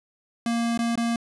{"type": "tone with dropouts", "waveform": "square", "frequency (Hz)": 233.1, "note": "A#3", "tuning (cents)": 0, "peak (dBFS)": -23, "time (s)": [0.46, 1.16], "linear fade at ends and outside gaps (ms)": 2, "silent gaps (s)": [[0.776, 0.79], [0.956, 0.975]], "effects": ["resampled to 24000 Hz"]}